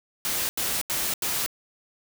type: noise bursts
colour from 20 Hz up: white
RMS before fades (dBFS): -27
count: 4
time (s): 0.25-1.462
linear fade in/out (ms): 0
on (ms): 240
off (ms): 84
effects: none